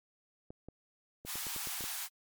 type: clicks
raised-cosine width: 2 ms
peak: -33 dBFS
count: 9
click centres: 0.505 / 0.686 / 1.25 / 1.356 / 1.468 / 1.563 / 1.672 / 1.808 / 1.84 s
type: high-pass noise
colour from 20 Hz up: white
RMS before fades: -39 dBFS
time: 1.25-2.09 s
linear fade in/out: 50 ms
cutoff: 690 Hz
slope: 96 dB/octave
effects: MP3 96 kbps